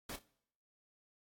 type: noise with echo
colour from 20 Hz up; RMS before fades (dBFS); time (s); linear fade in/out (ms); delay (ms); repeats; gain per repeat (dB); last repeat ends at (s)
pink; -44; 0.09-0.16; 5; 30; 3; -12; 0.25
effects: noise-tail reverb RT60 0.7 s tail -22 dB re dry + AAC 64 kbps